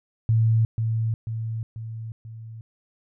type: tone with echo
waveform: sine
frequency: 112.5 Hz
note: A2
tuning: 39 cents sharp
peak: -16 dBFS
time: 0.29-0.65 s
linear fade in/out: 0 ms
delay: 490 ms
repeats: 4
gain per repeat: -5 dB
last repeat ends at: 2.61 s
effects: none